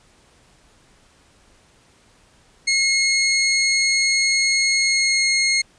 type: tone with pitch glide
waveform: 20% pulse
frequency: 2162 to 2150 Hz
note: C#7 to C7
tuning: -44 to +47 cents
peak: -11 dBFS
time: 2.67-5.62 s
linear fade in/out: 10 ms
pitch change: -9 cents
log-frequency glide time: 4.79-5.27 s
effects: pink hiss -55 dBFS RMS until 5.78 s + resampled to 22050 Hz